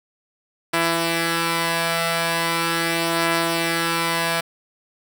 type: tone pair together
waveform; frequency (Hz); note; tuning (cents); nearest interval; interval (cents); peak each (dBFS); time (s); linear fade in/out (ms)
5% pulse; 167 / 333.6; E3 / E4; +23 / +21; octave; 1198; -11; 0.73-4.41; 10
effects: none